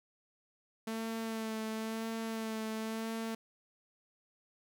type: tone with vibrato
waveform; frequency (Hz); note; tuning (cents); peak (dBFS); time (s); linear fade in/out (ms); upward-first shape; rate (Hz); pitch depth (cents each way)
sawtooth; 222.5; A3; +20; -32; 0.87-3.35; 5; sine; 0.97; 23
effects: none